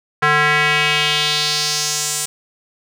square tone with band-pass filter sweep, 150 Hz, D3, 37 cents sharp, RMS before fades -17 dBFS, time 0.22-2.26 s, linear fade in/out 10 ms, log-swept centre 1500 to 8400 Hz, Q 2.3, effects none

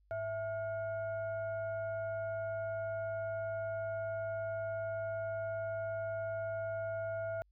sine tone with frequency modulation, 659.3 Hz, E5, in tune, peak -35 dBFS, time 0.11-7.42 s, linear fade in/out 0 ms, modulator 764 Hz, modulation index 0.58, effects added 50 Hz sine -66 dBFS peak until 7.51 s

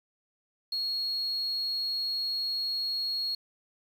triangle tone, 4308 Hz, C8, 50 cents sharp, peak -26 dBFS, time 0.72-3.35 s, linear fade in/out 5 ms, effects tanh soft clip ceiling -25 dBFS + 9-bit

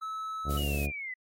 triangle tone, 1300 Hz, E6, 24 cents flat, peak -32 dBFS, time 0.01-0.59 s, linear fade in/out 20 ms
harmonic tone, 71.8 Hz, D2, 39 cents flat, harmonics 1 / 2 / 3 / 4 / 5 / 6 / 7 / 8 / 9 / 10, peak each -30 / -36 / -40 / -42 / -44 / -46 / -47 / -48 / -49 / -50 dBFS, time 0.44-0.92 s, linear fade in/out 50 ms
blue noise, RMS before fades -41 dBFS, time 0.5-0.86 s, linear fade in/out 5 ms
sine linear sweep, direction down, 2960 to 1975.5 Hz, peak -35 dBFS, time 0.57-1.14 s, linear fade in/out 5 ms
effects AAC 48 kbps

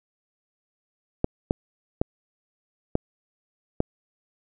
clicks, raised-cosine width 2 ms, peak -7 dBFS, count 5, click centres 1.244 / 1.509 / 2.015 / 2.954 / 3.804 s, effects none

